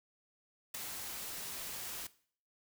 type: noise with ADSR envelope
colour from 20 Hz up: white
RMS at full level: -37 dBFS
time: 0.74-2.07 s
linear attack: 9 ms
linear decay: 4 ms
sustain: -6 dB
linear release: 4 ms
effects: noise-tail reverb RT60 0.5 s tail -18 dB re dry